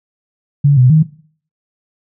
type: tone with pitch steps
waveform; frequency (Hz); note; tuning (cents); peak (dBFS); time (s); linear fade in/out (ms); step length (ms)
sine; 142.7 / 126.4 / 156.7; D3 / B2 / D#3; -49 / +41 / +13; -5; 0.64-1.03; 10; 130
effects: noise-tail reverb RT60 0.5 s tail -18 dB re dry